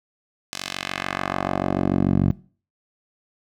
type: tone with band-pass filter sweep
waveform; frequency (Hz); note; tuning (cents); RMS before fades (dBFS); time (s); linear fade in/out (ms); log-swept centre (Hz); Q
10% pulse; 46.85; F#1; +22; -23; 0.53-2.31; 0; 5400 to 150; 1
effects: noise-tail reverb RT60 0.4 s tail -20 dB re dry